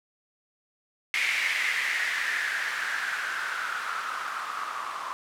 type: noise with low-pass filter sweep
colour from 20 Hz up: violet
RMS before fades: -30 dBFS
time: 1.14-5.13 s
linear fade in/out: 0 ms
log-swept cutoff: 2200 to 1100 Hz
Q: 5.4
effects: none